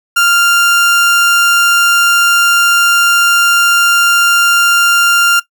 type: tone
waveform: 30% pulse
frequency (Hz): 1394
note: F6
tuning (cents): -4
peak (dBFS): -4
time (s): 0.16-5.4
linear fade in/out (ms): 10
effects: noise-tail reverb RT60 0.1 s tail -18 dB re dry